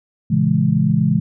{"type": "chord", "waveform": "sine", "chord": "A# half-diminished seventh", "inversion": "none", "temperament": "just", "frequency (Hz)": [116.54, 139.85, 167.82, 209.8], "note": ["A#2", "C#3", "E3", "G#3"], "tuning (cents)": [0, 16, 31, 18], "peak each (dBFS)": [-22, -18, -17, -18], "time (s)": [0.3, 1.2], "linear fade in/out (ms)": 10, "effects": []}